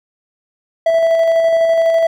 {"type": "tone with tremolo", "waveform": "triangle", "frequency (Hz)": 659.3, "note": "E5", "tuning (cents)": 0, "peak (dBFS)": -7, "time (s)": [0.86, 2.07], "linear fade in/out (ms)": 5, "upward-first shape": "square", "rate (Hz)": 12, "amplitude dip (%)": 25, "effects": []}